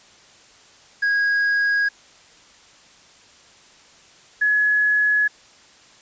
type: tone pair in turn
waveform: triangle / sine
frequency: 1646 / 1692.3 Hz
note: G#6 / G#6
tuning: -16 / +32 cents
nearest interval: unison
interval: 48 cents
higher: second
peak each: -15 dBFS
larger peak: neither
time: 1.02-1.89 / 4.41-5.28 s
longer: neither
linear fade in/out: 10 ms
effects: white hiss -50 dBFS RMS until 6.01 s + resampled to 16000 Hz